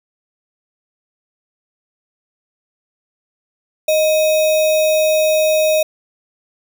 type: tone with sample-and-hold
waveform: sine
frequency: 622.3 Hz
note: D#5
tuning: in tune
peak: -11 dBFS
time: 3.88-5.83 s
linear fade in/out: 5 ms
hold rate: 3150 Hz
effects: none